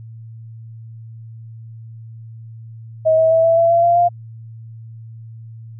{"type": "tone with pitch steps", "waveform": "sine", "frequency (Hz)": [636, 644.5, 653.1, 661.9, 670.7, 679.7, 688.8, 698], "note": ["D#5", "E5", "E5", "E5", "E5", "F5", "F5", "F5"], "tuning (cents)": [38, -39, -16, 7, 30, -47, -24, -1], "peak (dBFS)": -10, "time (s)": [3.05, 4.09], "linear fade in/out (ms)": 20, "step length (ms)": 130, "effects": ["added 113 Hz sine -33 dBFS peak until 5.79 s"]}